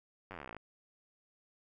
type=slowing click train; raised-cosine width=0.5 ms; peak=-30 dBFS; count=19; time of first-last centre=0.31-0.566 s; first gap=10 ms; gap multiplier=1.04; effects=12-bit